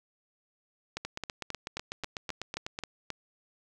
two click trains, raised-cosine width 0.2 ms, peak -17 / -18 dBFS, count 9 / 15, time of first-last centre 0.97-3.103 / 1.05-2.789 s, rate 3.75 / 8.05 Hz, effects none

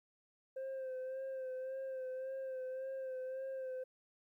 sine tone with vibrato, 523.3 Hz, C5, in tune, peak -37 dBFS, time 0.56-3.84 s, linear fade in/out 10 ms, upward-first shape sine, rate 1.8 Hz, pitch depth 33 cents each way, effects tanh soft clip ceiling -39 dBFS + 13-bit

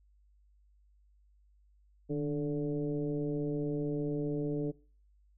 sine tone with frequency modulation, 293.7 Hz, D4, in tune, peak -30 dBFS, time 2.09-4.72 s, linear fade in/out 20 ms, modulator 143 Hz, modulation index 1.3, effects noise-tail reverb RT60 0.4 s tail -22 dB re dry + added 50 Hz sine -62 dBFS peak until 5.37 s

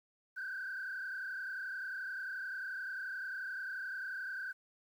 sine tone with frequency modulation, 1545 Hz, G6, 26 cents flat, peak -37 dBFS, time 0.36-4.53 s, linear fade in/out 20 ms, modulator 31.4 Hz, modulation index 2, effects tanh soft clip ceiling -35 dBFS + 11-bit

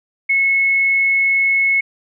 sine tone, 2189 Hz, C#7, 22 cents flat, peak -12 dBFS, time 0.29-1.81 s, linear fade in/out 10 ms, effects none

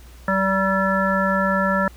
harmonic tone, 192.5 Hz, G3, 31 cents flat, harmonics 1 / 3 / 5 / 7 / 9, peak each -22 / -23 / -26 / -23 / -24 dBFS, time 0.28-1.88 s, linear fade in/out 2 ms, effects added 60 Hz sine -41 dBFS peak until 1.96 s + pink hiss -50 dBFS RMS until 1.96 s

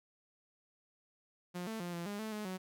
sawtooth tone with pitch steps, 177.9 / 222.2 / 175.2 / 171.1 / 204.1 / 218.5 / 211.6 / 186.2 Hz, F3 / A3 / F3 / F3 / G#3 / A3 / G#3 / F#3, +32 / +17 / +6 / -35 / -30 / -12 / +33 / +11 cents, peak -35 dBFS, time 1.54-2.58 s, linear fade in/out 20 ms, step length 130 ms, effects none

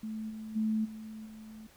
sine tone with level steps, 218.2 Hz, A3, 14 cents flat, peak -35 / -39 / -27 / -41 / -45 dBFS, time 0.03-1.67 s, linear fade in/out 5 ms, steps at 0.29 / 0.55 / 0.84 / 1.25 s, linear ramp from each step 20 ms, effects pink hiss -60 dBFS RMS until 1.76 s

